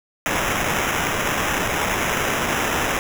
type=noise with sample-and-hold; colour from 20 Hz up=blue; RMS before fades=-22 dBFS; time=0.26-2.99 s; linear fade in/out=0 ms; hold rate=4410 Hz; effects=none